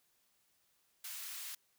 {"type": "high-pass noise", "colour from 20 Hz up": "white", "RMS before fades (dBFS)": -45, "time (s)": [1.04, 1.55], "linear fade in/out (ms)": 5, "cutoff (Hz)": 1400, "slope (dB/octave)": 12, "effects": ["white hiss -75 dBFS RMS until 1.78 s"]}